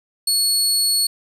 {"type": "tone", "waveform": "25% pulse", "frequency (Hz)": 4380, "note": "C#8", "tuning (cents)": -22, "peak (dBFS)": -11, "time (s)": [0.27, 1.07], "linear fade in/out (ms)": 5, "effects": ["8-bit"]}